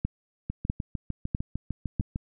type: two click trains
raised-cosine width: 5 ms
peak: -18 / -14 dBFS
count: 12 / 4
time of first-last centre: 0.5-2.159 / 0.05-1.998 s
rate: 6.63 / 1.54 Hz
effects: none